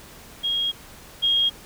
sine tone pair in turn, 3270 / 3258 Hz, G#7 / G#7, -28 / -34 cents, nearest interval unison, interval 6 cents, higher first, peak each -21 / -17 dBFS, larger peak second, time 0.43-0.72 / 1.22-1.5 s, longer first, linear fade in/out 20 ms, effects pink hiss -45 dBFS RMS until 1.65 s

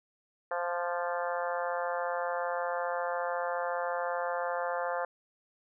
harmonic tone with a mistuned harmonic, 174.61 Hz, F3, in tune, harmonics 3 / 4 / 5 / 6 / 7 / 8 / 9 / 10, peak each -34 / -36 / -38 / -40 / -41 / -42 / -43 / -44 dBFS, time 0.51-5.05 s, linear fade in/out 2 ms, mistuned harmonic 7, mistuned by -25 cents, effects none

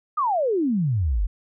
sine exponential sweep, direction down, 1272 to 41.65 Hz, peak -19 dBFS, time 0.17-1.27 s, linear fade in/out 10 ms, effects none

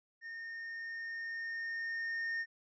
triangle tone with level ramp, 1831 Hz, A#6, 32 cents flat, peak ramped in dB -41 to -32 dBFS, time 0.21-2.46 s, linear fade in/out 50 ms, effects resampled to 16000 Hz

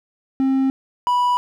triangle tone pair in turn, 266.7 / 982.2 Hz, C4 / B5, +33 / -10 cents, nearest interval octave + major seventh, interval 2257 cents, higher second, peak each -13 dBFS, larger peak neither, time 0.4-0.7 / 1.07-1.37 s, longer neither, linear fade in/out 0 ms, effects none

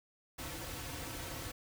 pink noise with comb filter, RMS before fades -43 dBFS, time 0.38-1.52 s, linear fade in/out 10 ms, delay 4.9 ms, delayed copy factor -0.7, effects none

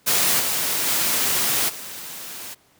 white noise with level steps, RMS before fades -19 / -23 / -21 / -35 dBFS, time 0.06-2.55 s, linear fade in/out 20 ms, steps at 0.39 / 0.86 / 1.68 s, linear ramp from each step 20 ms, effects pink hiss -58 dBFS RMS until 2.79 s + high-pass 100 Hz 12 dB/octave

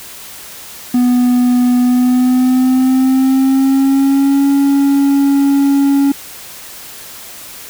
triangle tone with pitch glide, 246.9 to 278.7 Hz, B3 to C#4, 0 to +9 cents, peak -6 dBFS, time 0.94-6.12 s, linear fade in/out 5 ms, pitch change +209 cents, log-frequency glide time 1.8-4.47 s, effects white hiss -32 dBFS RMS until 7.69 s

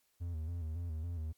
triangle tone with vibrato, 82.41 Hz, E2, in tune, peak -34 dBFS, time 0.2-1.33 s, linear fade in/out 20 ms, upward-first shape square, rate 3.6 Hz, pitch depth 77 cents each way, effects white hiss -75 dBFS RMS until 1.37 s + MP3 96 kbps

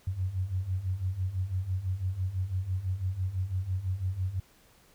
sine beating tone pair, 89.5 / 95.5 Hz, F2 / G2, +43 / -45 cents, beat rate 6 Hz, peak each -34 / -30 dBFS, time 0.07-4.4 s, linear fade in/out 5 ms, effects pink hiss -61 dBFS RMS until 4.94 s

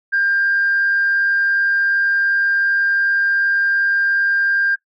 sine tone with frequency modulation, 1597 Hz, G6, 32 cents sharp, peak -13 dBFS, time 0.12-4.76 s, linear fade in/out 20 ms, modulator 90.7 Hz, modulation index 0.28, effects noise-tail reverb RT60 0.1 s tail -20 dB re dry + tanh soft clip ceiling -9 dBFS

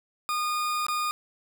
40% pulse tone with dropouts, 1223 Hz, D#6, 30 cents flat, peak -25 dBFS, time 0.29-1.11 s, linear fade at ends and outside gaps 0 ms, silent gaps 0.866-0.884 s, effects none

